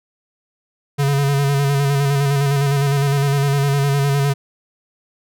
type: tone with vibrato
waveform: square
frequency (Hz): 140.3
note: C#3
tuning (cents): +21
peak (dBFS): -15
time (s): 0.98-4.34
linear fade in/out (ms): 20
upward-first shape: square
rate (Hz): 9.8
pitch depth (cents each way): 30
effects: none